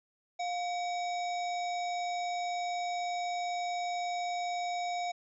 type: harmonic tone with a mistuned harmonic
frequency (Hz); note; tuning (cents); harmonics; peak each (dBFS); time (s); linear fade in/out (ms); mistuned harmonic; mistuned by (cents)
757; F#5; +39; 1 / 3 / 5 / 7 / 9; -32 / -42 / -46 / -49 / -51; 0.39-5.12; 10; 1; -120
effects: none